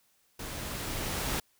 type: noise with level ramp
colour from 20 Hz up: pink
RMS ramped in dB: -40 to -31 dBFS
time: 0.39-1.4 s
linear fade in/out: 5 ms
effects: white hiss -69 dBFS RMS until 1.59 s